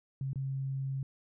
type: tone with dropouts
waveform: sine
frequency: 135 Hz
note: C#3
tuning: 45 cents flat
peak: -32 dBFS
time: 0.21-1.03 s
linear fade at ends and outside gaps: 2 ms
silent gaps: 0.332-0.357 s
effects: none